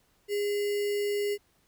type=tone with sample-and-hold; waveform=sine; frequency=410 Hz; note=G#4; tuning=22 cents flat; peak=-26 dBFS; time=0.28-1.38 s; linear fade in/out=50 ms; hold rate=2450 Hz; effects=pink hiss -68 dBFS RMS until 1.67 s